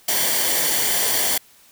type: noise with comb filter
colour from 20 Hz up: white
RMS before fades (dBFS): -20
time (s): 0.08-1.38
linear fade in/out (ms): 5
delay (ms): 0.77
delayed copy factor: -0.6
effects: white hiss -52 dBFS RMS until 1.71 s